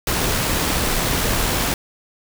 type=noise with amplitude modulation; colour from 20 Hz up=pink; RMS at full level=-19 dBFS; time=0.07-1.74 s; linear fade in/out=2 ms; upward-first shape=sine; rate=76.1 Hz; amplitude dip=25%; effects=none

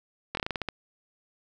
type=slowing click train; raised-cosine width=0.3 ms; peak=-14 dBFS; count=9; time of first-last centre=0.35-0.687 s; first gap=22 ms; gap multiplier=1.18; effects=none

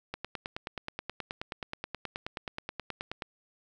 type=click train; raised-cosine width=0.3 ms; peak=-19 dBFS; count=30; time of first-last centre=0.14-3.222 s; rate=9.41 Hz; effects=none

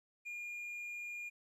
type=tone; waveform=triangle; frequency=2419 Hz; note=D#7; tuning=49 cents flat; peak=-40 dBFS; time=0.25-1.3 s; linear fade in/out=20 ms; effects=resampled to 32000 Hz + 13-bit

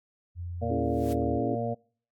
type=tone with pitch glide; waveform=sine; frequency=87.31 to 80.06 Hz; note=F2 to D#2; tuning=0 to +50 cents; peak=-33 dBFS; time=0.35-1.41 s; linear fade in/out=50 ms; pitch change=-150 cents; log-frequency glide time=0.63-0.89 s
type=harmonic tone; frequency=116.54 Hz; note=A#2; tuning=in tune; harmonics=1 / 2 / 4 / 5 / 6; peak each=-34 / -34 / -34 / -34 / -34 dBFS; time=0.61-1.75 s; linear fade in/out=20 ms
type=chord; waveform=sine; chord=C# minor; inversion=none; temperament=just; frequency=277.2 / 332.6 / 415.8 Hz; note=C#4 / E4 / G#4; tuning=0 / +16 / +2 cents; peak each=-31 / -34 / -34 dBFS; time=0.7-1.55 s; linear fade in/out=2 ms
type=noise with exponential growth; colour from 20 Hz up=white; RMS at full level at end=-43 dBFS; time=0.78-1.13 s; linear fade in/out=1 ms; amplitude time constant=75 ms
effects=noise-tail reverb RT60 0.5 s tail -26 dB re dry + AAC 64 kbps

